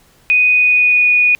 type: tone with pitch glide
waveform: sine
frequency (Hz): 2489 to 2465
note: D#7 to D#7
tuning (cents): 0 to -17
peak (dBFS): -8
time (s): 0.3-1.35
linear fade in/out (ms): 0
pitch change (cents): -17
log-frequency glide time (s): 0.5-1.09
effects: pink hiss -51 dBFS RMS until 1.39 s